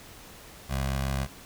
15% pulse tone with notch filter, 67.2 Hz, C2, 47 cents sharp, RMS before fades -29 dBFS, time 0.68-1.28 s, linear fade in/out 50 ms, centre 290 Hz, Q 1.1, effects pink hiss -48 dBFS RMS until 1.45 s

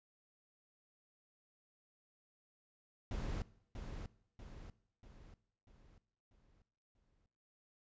brown noise with echo, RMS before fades -40 dBFS, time 3.11-3.42 s, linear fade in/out 2 ms, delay 640 ms, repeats 6, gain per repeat -6 dB, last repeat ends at 7.26 s, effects noise-tail reverb RT60 0.8 s tail -20 dB re dry + resampled to 16000 Hz

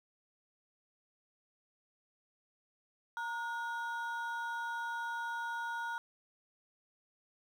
triangle ring-modulated tone, 1186 Hz, D6, 17 cents sharp, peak -31 dBFS, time 3.17-5.98 s, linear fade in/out 0 ms, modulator 258 Hz, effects 11-bit

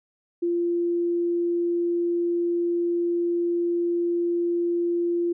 sine tone, 345 Hz, F4, 21 cents flat, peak -21 dBFS, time 0.42-5.33 s, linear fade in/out 10 ms, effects none

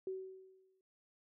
sine tone with exponential decay, 378.2 Hz, F#4, 38 cents sharp, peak -36 dBFS, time 0.07-0.81 s, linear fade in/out 2 ms, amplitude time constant 160 ms, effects none

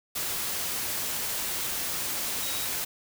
sine tone in noise, 3811 Hz, A#7, 38 cents sharp, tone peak -39 dBFS, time 2.42-2.66 s, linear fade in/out 10 ms, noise white, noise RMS -31 dBFS, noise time 0.15-2.85 s, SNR -11 dB, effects none

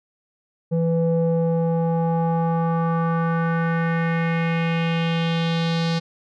square tone with low-pass filter sweep, 165.9 Hz, E3, 11 cents sharp, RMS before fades -21 dBFS, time 0.71-6 s, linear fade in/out 20 ms, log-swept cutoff 420 to 4500 Hz, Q 2.8, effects none

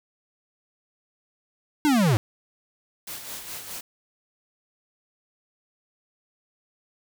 square linear sweep, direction down, 310.7 to 96.8 Hz, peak -18 dBFS, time 1.85-2.17 s, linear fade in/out 0 ms
white noise with tremolo, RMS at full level -35 dBFS, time 3.07-3.81 s, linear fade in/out 5 ms, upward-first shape sine, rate 4.8 Hz, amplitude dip 50%
effects none

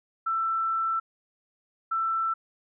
sine tone pair in turn, 1333 / 1333 Hz, E6 / E6, +19 / +19 cents, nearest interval unison, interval 0 cents, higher neither, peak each -24 / -24 dBFS, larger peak neither, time 0.26-1 / 1.91-2.34 s, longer first, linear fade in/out 10 ms, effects none

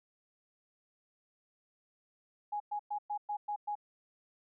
sine tone bursts, 830.6 Hz, G#5, in tune, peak -33 dBFS, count 7, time 2.52-3.754 s, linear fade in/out 10 ms, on 82 ms, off 110 ms, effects none

